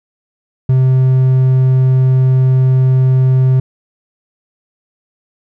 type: tone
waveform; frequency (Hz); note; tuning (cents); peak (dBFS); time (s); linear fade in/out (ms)
triangle; 130; C3; -11; -5; 0.69-3.6; 5
effects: none